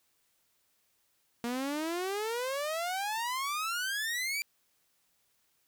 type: exponential sweep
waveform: sawtooth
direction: up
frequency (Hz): 233.1 to 2369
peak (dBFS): -28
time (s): 1.44-4.42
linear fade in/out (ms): 0
effects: white hiss -73 dBFS RMS until 5.67 s